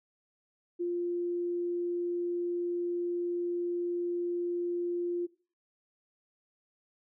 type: tone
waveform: sine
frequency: 349.2 Hz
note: F4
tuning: in tune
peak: -29 dBFS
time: 0.79-5.27 s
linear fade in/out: 20 ms
effects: noise-tail reverb RT60 0.4 s tail -20 dB re dry